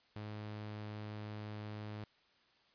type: tone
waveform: sawtooth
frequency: 105.8 Hz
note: G#2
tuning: 33 cents sharp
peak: -39 dBFS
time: 0.16-2.04 s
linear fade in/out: 0 ms
effects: white hiss -70 dBFS RMS until 2.74 s + resampled to 11025 Hz